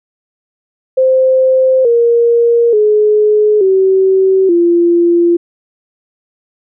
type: tone with pitch steps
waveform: sine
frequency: 521 / 469.6 / 423.2 / 381.4 / 343.7 Hz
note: C5 / A#4 / G#4 / G4 / F4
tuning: -7 / +13 / +33 / -47 / -28 cents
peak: -6 dBFS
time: 0.97-5.37 s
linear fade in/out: 10 ms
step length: 880 ms
effects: none